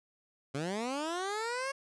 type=linear sweep; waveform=15% pulse; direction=up; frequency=130.81 to 554.4 Hz; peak=-27 dBFS; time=0.54-1.72 s; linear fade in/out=10 ms; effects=resampled to 22050 Hz

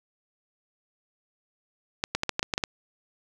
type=clicks; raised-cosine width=0.2 ms; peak=-8 dBFS; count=9; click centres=2.039 / 2.15 / 2.234 / 2.293 / 2.394 / 2.429 / 2.538 / 2.579 / 2.638 s; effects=none

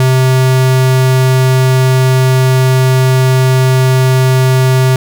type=tone; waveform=square; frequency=129.9 Hz; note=C3; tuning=12 cents flat; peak=-7 dBFS; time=0-4.96 s; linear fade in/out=2 ms; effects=none

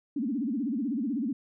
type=tone with vibrato; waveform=sine; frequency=253.9 Hz; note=B3; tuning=48 cents sharp; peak=-27 dBFS; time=0.16-1.33 s; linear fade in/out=5 ms; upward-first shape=sine; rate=16 Hz; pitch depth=280 cents each way; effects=none

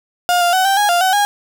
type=tone with pitch steps; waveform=35% pulse; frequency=710 / 698 / 751 / 782 / 826 / 698 / 754 / 819 Hz; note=F5 / F5 / F#5 / G5 / G#5 / F5 / F#5 / G#5; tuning=+28 / -1 / +26 / -4 / -10 / -1 / +32 / -24 cents; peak=-10 dBFS; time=0.29-1.25 s; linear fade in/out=0 ms; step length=120 ms; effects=none

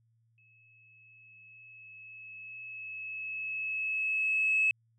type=tone with exponential growth; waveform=sine; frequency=2587 Hz; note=E7; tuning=33 cents flat; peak=-22 dBFS; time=0.38-4.71 s; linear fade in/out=1 ms; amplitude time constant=940 ms; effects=tanh soft clip ceiling -18 dBFS + added 114 Hz sine -67 dBFS peak until 4.98 s

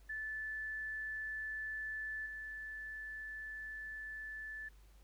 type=tone with level steps; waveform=sine; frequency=1746 Hz; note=A6; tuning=14 cents flat; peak=-39 / -43 dBFS; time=0.09-4.69 s; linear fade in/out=10 ms; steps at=2.26 s; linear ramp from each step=2 ms; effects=added 50 Hz sine -58 dBFS peak until 5.03 s + pink hiss -70 dBFS RMS until 5.03 s

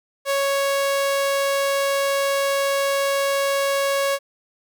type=tone; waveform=sawtooth; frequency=554.4 Hz; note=C#5; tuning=in tune; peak=-15 dBFS; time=0.25-4.19 s; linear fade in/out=50 ms; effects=none

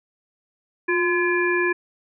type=harmonic tone with a mistuned harmonic; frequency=341.4 Hz; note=F4; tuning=39 cents flat; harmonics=1 / 3 / 5 / 7; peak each=-21 / -28 / -23 / -27 dBFS; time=0.88-1.73 s; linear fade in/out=10 ms; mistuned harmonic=1; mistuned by=+68 cents; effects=none

